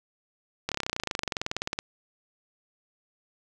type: slowing click train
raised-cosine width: 0.2 ms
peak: -11 dBFS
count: 28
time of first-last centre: 0.69-1.789 s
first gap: 27 ms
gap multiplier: 1.03
effects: none